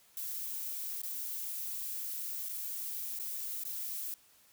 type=noise with dropouts; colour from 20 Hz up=violet; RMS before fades=-39 dBFS; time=0.17-4.14 s; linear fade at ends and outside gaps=1 ms; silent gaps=1.017-1.033 / 2.487-2.492 / 3.189-3.197 / 3.637-3.651 s; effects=white hiss -64 dBFS RMS until 4.52 s